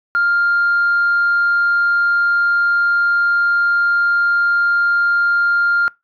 sine tone, 1400 Hz, F6, 4 cents sharp, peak -11 dBFS, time 0.15-5.88 s, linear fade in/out 0 ms, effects noise-tail reverb RT60 0.2 s tail -24 dB re dry + tanh soft clip ceiling -9 dBFS

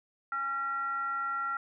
sine tone with frequency modulation, 1372 Hz, F6, 31 cents flat, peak -30 dBFS, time 0.32-1.57 s, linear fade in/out 2 ms, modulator 550 Hz, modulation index 0.41, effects none

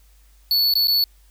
square tone with dropouts, 4435 Hz, C#8, in tune, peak -16 dBFS, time 0.51-1.04 s, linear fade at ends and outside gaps 1 ms, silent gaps 0.738-0.754 / 0.872-0.881 s, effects added 50 Hz sine -50 dBFS peak until 1.3 s + white hiss -60 dBFS RMS until 1.3 s

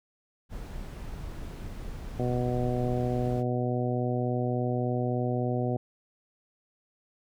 brown noise, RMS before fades -38 dBFS, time 0.49-3.44 s, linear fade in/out 50 ms
harmonic tone, 123.47 Hz, B2, in tune, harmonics 1 / 2 / 3 / 4 / 5 / 6, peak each -29 / -32 / -34 / -35 / -36 / -37 dBFS, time 2.19-5.77 s, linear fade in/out 5 ms
effects none

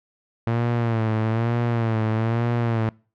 sawtooth tone with vibrato, 114.3 Hz, A#2, 34 cents flat, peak -16 dBFS, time 0.47-2.89 s, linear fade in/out 0 ms, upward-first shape sine, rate 1.1 Hz, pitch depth 73 cents each way, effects noise-tail reverb RT60 0.4 s tail -26 dB re dry + low-pass 2000 Hz 12 dB/octave

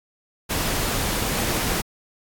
pink noise, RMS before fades -24 dBFS, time 0.49-1.82 s, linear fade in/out 20 ms, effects AAC 64 kbps

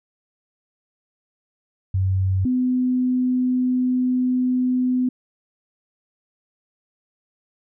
sine tone pair in turn, 94.8 / 252.5 Hz, F#2 / B3, +43 / +39 cents, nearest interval octave + perfect fourth, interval 1696 cents, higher second, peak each -17 dBFS, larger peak neither, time 1.94-2.45 / 2.45-5.09 s, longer second, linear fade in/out 5 ms, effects none

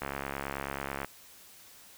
click train, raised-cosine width 0.5 ms, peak -19 dBFS, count 72, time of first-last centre 0.02-1.046 s, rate 69.2 Hz, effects white hiss -54 dBFS RMS until 1.97 s

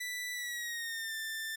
sawtooth tone with pitch glide, 1975.5 to 1780.4 Hz, B6 to A6, 0 to +20 cents, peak -33 dBFS, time 0-1.56 s, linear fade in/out 10 ms, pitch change -180 cents, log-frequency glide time 0.33-1.15 s, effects none

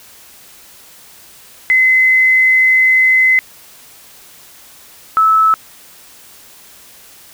sine tone pair in turn, 2043 / 1304.2 Hz, C7 / E6, -42 / -19 cents, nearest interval minor sixth, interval 777 cents, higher first, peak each -7 dBFS, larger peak neither, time 1.7-3.39 / 5.17-5.54 s, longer first, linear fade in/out 0 ms, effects white hiss -41 dBFS RMS until 7.33 s

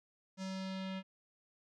square tone with low-pass filter sweep, 190 Hz, F#3, 46 cents sharp, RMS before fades -41 dBFS, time 0.37-1.03 s, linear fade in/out 50 ms, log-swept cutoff 6300 to 3000 Hz, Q 2.2, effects none

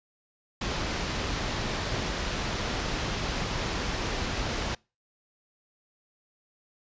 pink low-pass noise, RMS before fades -31 dBFS, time 0.61-4.75 s, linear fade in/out 5 ms, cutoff 6100 Hz, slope 24 dB/octave, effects noise-tail reverb RT60 0.3 s tail -26 dB re dry + resampled to 16000 Hz

